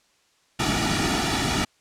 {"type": "noise with comb filter", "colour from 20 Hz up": "pink", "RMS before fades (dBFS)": -23, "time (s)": [0.59, 1.65], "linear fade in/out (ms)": 10, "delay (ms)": 1.9, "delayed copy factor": -0.85, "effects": ["white hiss -63 dBFS RMS until 1.8 s", "low-pass 7000 Hz 12 dB/octave"]}